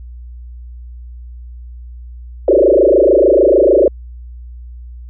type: tone with frequency modulation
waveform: sine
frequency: 466.2 Hz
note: A#4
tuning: in tune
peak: -6 dBFS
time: 2.48-3.88 s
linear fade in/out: 2 ms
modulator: 26.7 Hz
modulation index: 4.6
effects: added 60 Hz sine -29 dBFS peak until 5.09 s